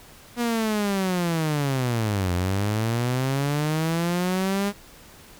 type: linear two-way sweep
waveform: sawtooth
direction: down then up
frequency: 242.5 to 87.1 to 204.3 Hz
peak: -18 dBFS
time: 0.36-4.73 s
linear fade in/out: 50 ms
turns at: 2.33 s
effects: pink hiss -48 dBFS RMS until 5.39 s